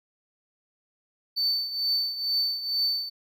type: tone with tremolo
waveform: triangle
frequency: 4531 Hz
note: C#8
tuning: 37 cents sharp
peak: -20 dBFS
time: 1.36-3.1 s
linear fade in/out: 20 ms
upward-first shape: triangle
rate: 2.2 Hz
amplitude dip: 75%
effects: none